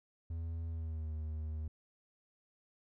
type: tone with pitch glide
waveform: triangle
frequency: 82.41 to 77.78 Hz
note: E2 to D#2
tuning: 0 to 0 cents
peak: -35 dBFS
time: 0.3-1.68 s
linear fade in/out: 5 ms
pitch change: -100 cents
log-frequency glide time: 0.68-1.12 s
effects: none